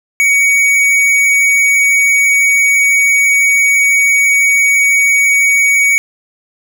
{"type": "tone with tanh clipping", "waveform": "sine", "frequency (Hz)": 2247, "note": "C#7", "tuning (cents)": 23, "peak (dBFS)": -9, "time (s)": [0.2, 5.98], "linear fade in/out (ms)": 0, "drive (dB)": 14, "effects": []}